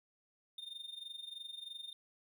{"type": "tone with amplitude modulation", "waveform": "triangle", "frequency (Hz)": 3637, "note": "A#7", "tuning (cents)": -43, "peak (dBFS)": -40, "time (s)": [0.58, 1.93], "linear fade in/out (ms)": 2, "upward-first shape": "sine", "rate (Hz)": 23.1, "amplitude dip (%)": 80, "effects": []}